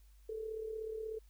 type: tone with amplitude modulation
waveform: sine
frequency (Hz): 440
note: A4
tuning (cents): 0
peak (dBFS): -36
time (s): 0.29-1.19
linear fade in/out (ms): 5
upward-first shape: sine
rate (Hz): 36.5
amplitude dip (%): 60
effects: added 50 Hz sine -58 dBFS peak until 1.29 s + white hiss -73 dBFS RMS until 1.29 s